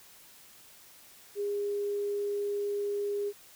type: tone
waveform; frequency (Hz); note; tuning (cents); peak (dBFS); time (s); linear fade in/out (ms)
sine; 407.8; G#4; -32; -29; 1.35-3.33; 50
effects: white hiss -55 dBFS RMS until 3.55 s

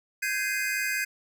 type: chord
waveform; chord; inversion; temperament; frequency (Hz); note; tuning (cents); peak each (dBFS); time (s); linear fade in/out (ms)
square; Ab major seventh; third; just; 1557.4 / 1661.2 / 2077 / 2492; G6 / Ab6 / C7 / Eb7; -12 / 0 / -13 / +2; -33; 0.22-1.05; 10
effects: none

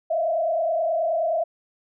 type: tone with frequency modulation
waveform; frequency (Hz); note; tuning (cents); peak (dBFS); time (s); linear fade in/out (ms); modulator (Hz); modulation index
sine; 659.3; E5; 0; -20; 0.1-1.44; 10; 29.5; 1.2
effects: none

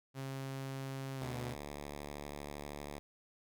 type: tone with pitch glide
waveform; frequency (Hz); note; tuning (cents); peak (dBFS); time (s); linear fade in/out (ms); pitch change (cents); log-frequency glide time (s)
sawtooth; 134.8 to 122.9; C#3 to B2; -48 to -8; -36; 0.14-1.56; 50; -160; 1.15-1.36
type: tone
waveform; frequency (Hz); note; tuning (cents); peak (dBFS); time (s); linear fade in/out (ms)
5% pulse; 72.7; D2; -17; -32; 1.22-2.99; 0
effects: none

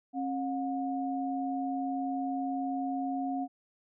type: tone pair together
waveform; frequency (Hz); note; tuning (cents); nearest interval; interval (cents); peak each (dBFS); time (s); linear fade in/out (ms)
sine; 270 / 720.8; C#4 / F#5; -45 / -45; octave + perfect fourth; 1700; -32 / -34; 0.13-3.48; 50
effects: none

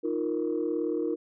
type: chord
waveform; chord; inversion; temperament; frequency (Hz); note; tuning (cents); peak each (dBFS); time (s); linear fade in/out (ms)
sine; Eb suspended second; none; equal; 311.1 / 349.2 / 466.2; Eb4 / F4 / Bb4; 0 / 0 / 0; -30; 0.03-1.16; 20
effects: tanh soft clip ceiling -19 dBFS

